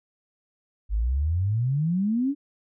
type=exponential sweep; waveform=sine; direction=up; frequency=49 to 294 Hz; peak=-21 dBFS; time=0.89-2.35 s; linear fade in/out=50 ms; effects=none